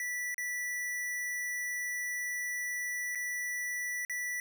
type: tone with dropouts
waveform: square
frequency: 1963 Hz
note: B6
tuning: 11 cents flat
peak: -34 dBFS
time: 0-4.4 s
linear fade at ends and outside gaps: 1 ms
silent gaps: 0.344-0.38 / 3.15-3.155 / 4.05-4.097 s
effects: none